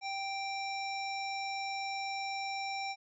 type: harmonic tone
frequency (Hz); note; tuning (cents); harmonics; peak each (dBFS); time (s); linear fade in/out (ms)
784; G5; 0; 1 / 3 / 5 / 7 / 9; -37 / -40 / -48 / -44 / -55; 0.01-2.96; 50
effects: none

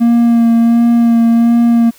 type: tone with vibrato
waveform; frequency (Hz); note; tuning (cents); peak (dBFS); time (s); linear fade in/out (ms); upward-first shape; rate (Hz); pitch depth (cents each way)
triangle; 233.1; A#3; 0; -4; 0-1.91; 20; sine; 1.4; 17
effects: white hiss -44 dBFS RMS until 1.98 s

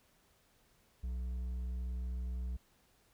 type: tone with hard clipping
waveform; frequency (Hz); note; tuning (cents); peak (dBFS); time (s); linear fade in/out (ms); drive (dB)
triangle; 61.74; B1; 0; -37; 1.03-2.57; 10; 7
effects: pink hiss -70 dBFS RMS until 3.13 s

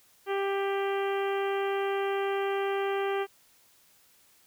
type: harmonic tone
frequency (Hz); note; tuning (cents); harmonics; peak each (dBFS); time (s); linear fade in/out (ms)
394.4; G4; +11; 1 / 2 / 3 / 4 / 5 / 6 / 7 / 8; -28 / -34 / -38 / -40 / -42 / -44 / -45 / -46; 0.26-3.27; 50
effects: white hiss -62 dBFS RMS until 4.46 s

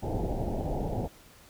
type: low-pass noise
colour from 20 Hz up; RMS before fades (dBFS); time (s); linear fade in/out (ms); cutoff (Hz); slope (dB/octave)
pink; -31; 0.02-1.08; 20; 870; 96
effects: pink hiss -55 dBFS RMS until 1.49 s

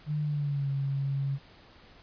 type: tone with pitch glide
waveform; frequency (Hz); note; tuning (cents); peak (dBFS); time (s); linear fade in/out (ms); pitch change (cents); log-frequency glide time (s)
sine; 150.4 to 137.92; D3 to C#3; +42 to -8; -27; 0.06-1.39; 50; -150; 0.22-0.7
effects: pink hiss -55 dBFS RMS until 2.02 s + resampled to 11025 Hz

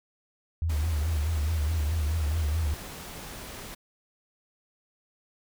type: tone with vibrato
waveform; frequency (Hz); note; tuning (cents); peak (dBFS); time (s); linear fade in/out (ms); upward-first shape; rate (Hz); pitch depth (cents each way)
sine; 77.8; D#2; 0; -24; 0.62-2.74; 0; sine; 4.7; 110
type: noise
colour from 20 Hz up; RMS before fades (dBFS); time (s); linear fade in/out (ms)
pink; -41; 0.69-3.75; 10
effects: none

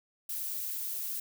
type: noise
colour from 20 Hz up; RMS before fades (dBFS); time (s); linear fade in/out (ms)
violet; -36; 0.29-1.2; 5
effects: none

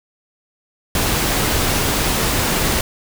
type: noise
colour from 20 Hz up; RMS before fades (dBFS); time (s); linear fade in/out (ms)
pink; -18; 0.95-2.81; 2
effects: none

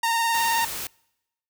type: tone with vibrato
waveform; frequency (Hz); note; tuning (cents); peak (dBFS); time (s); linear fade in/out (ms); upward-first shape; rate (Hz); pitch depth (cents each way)
sawtooth; 920; A#5; -23; -17; 0.03-0.65; 5; triangle; 19; 32
type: noise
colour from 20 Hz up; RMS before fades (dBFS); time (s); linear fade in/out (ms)
white; -32; 0.34-0.87; 2
effects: noise-tail reverb RT60 0.9 s tail -26 dB re dry

